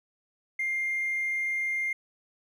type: tone with hard clipping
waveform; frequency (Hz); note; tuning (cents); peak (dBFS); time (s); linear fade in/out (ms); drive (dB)
sine; 2109; C7; +13; -27; 0.59-1.93; 5; 1
effects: none